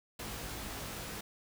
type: noise with comb filter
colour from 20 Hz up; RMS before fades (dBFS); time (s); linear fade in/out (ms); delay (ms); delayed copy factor
pink; -42; 0.19-1.21; 5; 19; +0.8
effects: none